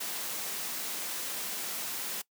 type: high-pass noise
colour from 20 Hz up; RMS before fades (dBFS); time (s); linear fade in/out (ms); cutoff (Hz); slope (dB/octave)
white; -36; 0-2.22; 10; 160; 24
effects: noise-tail reverb RT60 0.1 s tail -21 dB re dry